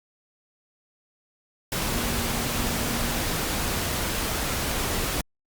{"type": "tone in noise", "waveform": "sine", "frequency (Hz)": 235.7, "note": "A#3", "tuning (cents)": 19, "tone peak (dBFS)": -34, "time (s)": [1.94, 3.24], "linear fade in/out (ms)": 2, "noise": "pink", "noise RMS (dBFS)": -27, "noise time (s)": [1.72, 5.21], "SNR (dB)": -10, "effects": ["Opus 48 kbps"]}